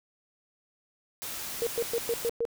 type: noise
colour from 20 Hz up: white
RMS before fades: -37 dBFS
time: 1.22-2.29 s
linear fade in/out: 0 ms
type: tone bursts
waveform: sine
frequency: 466.2 Hz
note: A#4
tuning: in tune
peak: -25 dBFS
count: 6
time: 1.62-2.452 s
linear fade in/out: 0 ms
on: 47 ms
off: 110 ms
effects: none